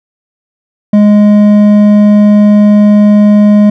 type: tone with hard clipping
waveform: triangle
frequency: 207.7 Hz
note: G#3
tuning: in tune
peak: -3 dBFS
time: 0.93-3.7 s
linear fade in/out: 5 ms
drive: 10 dB
effects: none